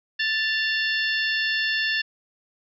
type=harmonic tone with a mistuned harmonic; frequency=880 Hz; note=A5; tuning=in tune; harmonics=2 / 3 / 4 / 5 / 6; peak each=-24 / -28 / -30 / -32 / -34 dBFS; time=0.19-2.02 s; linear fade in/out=10 ms; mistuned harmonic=3; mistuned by=+78 cents; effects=none